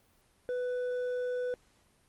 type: tone with hard clipping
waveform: sine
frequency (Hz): 496.7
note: B4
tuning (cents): +10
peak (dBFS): -32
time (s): 0.49-1.54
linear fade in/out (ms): 0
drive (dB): 4
effects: pink hiss -67 dBFS RMS until 2.08 s + Opus 32 kbps